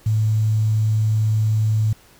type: tone with quantisation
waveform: sine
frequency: 108.7 Hz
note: A2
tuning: 21 cents flat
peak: -15 dBFS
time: 0.06-1.93 s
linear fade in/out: 5 ms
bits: 7
effects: pink hiss -51 dBFS RMS until 2.19 s